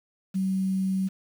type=tone with quantisation; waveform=sine; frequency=190 Hz; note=F#3; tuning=46 cents sharp; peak=-23 dBFS; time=0.34-1.09 s; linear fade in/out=20 ms; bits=8; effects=none